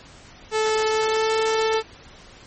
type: tone with pitch glide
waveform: sawtooth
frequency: 436.2 to 442.3 Hz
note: A4 to A4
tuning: -15 to +9 cents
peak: -15 dBFS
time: 0.51-1.83 s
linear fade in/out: 50 ms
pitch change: +24 cents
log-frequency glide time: 0.87-1.35 s
effects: pink hiss -46 dBFS RMS until 2.46 s + MP3 32 kbps